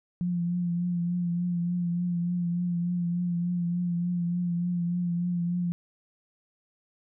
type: tone with vibrato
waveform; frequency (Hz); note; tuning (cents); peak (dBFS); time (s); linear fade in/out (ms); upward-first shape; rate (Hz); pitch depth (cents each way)
sine; 174.61; F3; 0; -25; 0.21-5.72; 0; triangle; 3.4; 37
effects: none